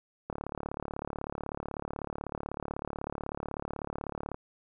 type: click train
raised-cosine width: 1 ms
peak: -21 dBFS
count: 147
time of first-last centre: 0.3-4.344 s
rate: 36.1 Hz
effects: none